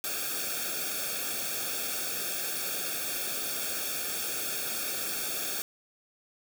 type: noise with comb filter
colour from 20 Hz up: white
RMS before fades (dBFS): -33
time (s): 0.04-5.62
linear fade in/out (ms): 0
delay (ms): 1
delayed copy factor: -0.95
effects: none